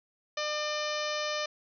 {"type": "harmonic tone with a mistuned harmonic", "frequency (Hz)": 600, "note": "D5", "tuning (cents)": 37, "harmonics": [1, 2, 3, 4, 5, 6, 7, 8, 9, 10], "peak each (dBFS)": [-34, -37, -39, -40, -41, -42, -42, -43, -44, -44], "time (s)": [0.37, 1.46], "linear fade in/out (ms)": 5, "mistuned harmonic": 8, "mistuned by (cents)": 27, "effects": []}